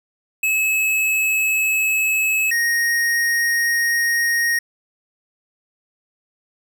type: tone pair in turn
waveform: square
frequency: 2586 / 1867.1 Hz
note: E7 / A#6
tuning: -34 / +2 cents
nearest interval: tritone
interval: 564 cents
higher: first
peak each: -17 dBFS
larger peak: neither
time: 0.43-2.51 / 2.51-4.59 s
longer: neither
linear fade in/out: 5 ms
effects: none